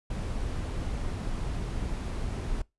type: noise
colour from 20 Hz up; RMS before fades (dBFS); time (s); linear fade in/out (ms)
brown; -32; 0.1-2.62; 5
effects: noise-tail reverb RT60 0.2 s tail -23 dB re dry + resampled to 24000 Hz